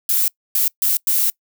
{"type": "noise bursts at uneven times", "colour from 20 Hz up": "violet", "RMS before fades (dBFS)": -17, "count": 4, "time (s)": [[0.09, 0.28], [0.55, 0.68], [0.82, 0.97], [1.07, 1.3]], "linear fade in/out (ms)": 2, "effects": ["noise-tail reverb RT60 0.1 s tail -24 dB re dry"]}